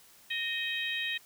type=harmonic tone with a mistuned harmonic; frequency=632 Hz; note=D#5; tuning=27 cents sharp; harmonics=3 / 4 / 5 / 6; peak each=-35 / -36 / -37 / -38 dBFS; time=0.3-1.18 s; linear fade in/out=10 ms; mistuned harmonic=3; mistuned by=-39 cents; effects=white hiss -58 dBFS RMS until 1.25 s